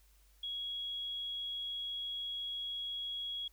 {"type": "tone", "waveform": "sine", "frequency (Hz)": 3322, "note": "G#7", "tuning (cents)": 0, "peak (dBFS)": -37, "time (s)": [0.43, 3.48], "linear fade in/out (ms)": 5, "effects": ["added 50 Hz sine -63 dBFS peak until 3.52 s", "white hiss -70 dBFS RMS until 3.52 s"]}